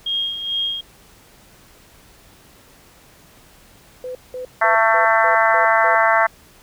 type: tone with tremolo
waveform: sine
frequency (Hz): 3246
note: G#7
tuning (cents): -40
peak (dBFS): -18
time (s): 0.06-0.81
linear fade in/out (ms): 5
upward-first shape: sine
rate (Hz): 2.3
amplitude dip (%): 60
type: tone bursts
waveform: sine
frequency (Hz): 505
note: B4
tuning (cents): +39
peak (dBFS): -26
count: 7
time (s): 4.04-5.95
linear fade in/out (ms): 2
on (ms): 110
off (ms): 190
type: harmonic tone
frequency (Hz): 223.6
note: A3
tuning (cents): +28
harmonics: 3 / 4 / 5 / 6 / 7 / 8 / 9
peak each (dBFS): -18 / -19 / -20 / -21 / -21 / -22 / -23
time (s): 4.61-6.27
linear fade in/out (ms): 10
effects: pink hiss -49 dBFS RMS until 6.62 s